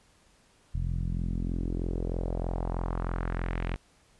sawtooth tone with low-pass filter sweep, 43.16 Hz, F1, 20 cents flat, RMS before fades -31 dBFS, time 0.74-3.76 s, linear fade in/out 0 ms, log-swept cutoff 120 to 2600 Hz, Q 2.1, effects pink hiss -63 dBFS RMS until 4.19 s + resampled to 24000 Hz

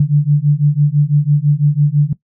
sine beating tone pair, 143.6 / 149.6 Hz, D3 / D3, -39 / +32 cents, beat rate 6 Hz, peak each -12 dBFS, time 0-2.13 s, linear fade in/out 5 ms, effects noise-tail reverb RT60 0.1 s tail -18 dB re dry

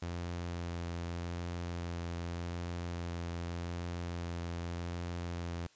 sawtooth tone with vibrato, 86.2 Hz, F2, 22 cents flat, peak -33 dBFS, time 0.02-5.67 s, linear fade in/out 5 ms, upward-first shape sine, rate 0.84 Hz, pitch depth 13 cents each way, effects white hiss -65 dBFS RMS until 5.75 s + resampled to 16000 Hz

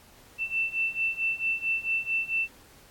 sine beating tone pair, 2670 / 2674.5 Hz, E7 / E7, +22 / +24 cents, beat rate 4.5 Hz, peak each -30 / -28 dBFS, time 0.38-2.49 s, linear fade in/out 50 ms, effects pink hiss -55 dBFS RMS until 2.9 s + AAC 64 kbps

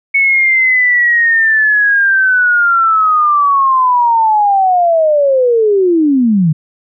sine linear sweep, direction down, 2217 to 146.83 Hz, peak -7 dBFS, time 0.14-6.53 s, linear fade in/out 10 ms, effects none

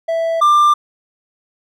triangle tone pair in turn, 659.3 / 1189.1 Hz, E5 / D6, 0 / +21 cents, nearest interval minor seventh, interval 1021 cents, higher second, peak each -13 / -6 dBFS, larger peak second, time 0.08-0.41 / 0.41-0.74 s, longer neither, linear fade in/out 10 ms, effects none

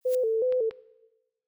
blue noise with exponential growth, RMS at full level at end -36 dBFS, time 0.01-0.15 s, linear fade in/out 2 ms, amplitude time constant 29 ms
sine tone with vibrato, 475.5 Hz, A#4, 34 cents sharp, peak -22 dBFS, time 0.05-0.7 s, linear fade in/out 10 ms, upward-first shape square, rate 2.7 Hz, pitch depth 110 cents each way
clicks, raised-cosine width 0.3 ms, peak -27 dBFS, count 2, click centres 0.524 / 0.71 s
effects noise-tail reverb RT60 1.0 s tail -20 dB re dry

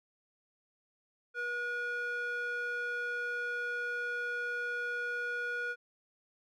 square tone with band-pass filter, 482.2 Hz, B4, 41 cents flat, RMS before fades -36 dBFS, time 1.34-5.76 s, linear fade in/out 50 ms, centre 1400 Hz, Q 2.9, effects none

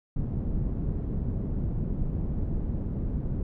pink low-pass noise, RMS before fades -29 dBFS, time 0.16-3.43 s, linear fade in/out 5 ms, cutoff 220 Hz, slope 12 dB/octave, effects none

